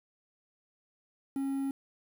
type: tone with quantisation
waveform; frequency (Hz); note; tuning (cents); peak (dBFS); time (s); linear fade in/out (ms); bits
triangle; 273; C#4; -26; -28; 1.36-1.71; 2; 9
effects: none